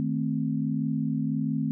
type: chord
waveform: sine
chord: A diminished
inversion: second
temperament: equal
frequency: 155.56 / 220 / 261.6 Hz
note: Eb3 / A3 / C4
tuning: 0 / 0 / 0 cents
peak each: -29 dBFS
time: 0-1.71 s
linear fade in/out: 0 ms
effects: none